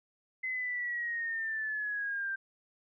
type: linear sweep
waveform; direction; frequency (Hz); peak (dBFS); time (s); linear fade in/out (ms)
sine; down; 2049 to 1568; -32; 0.43-2.36; 10
effects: none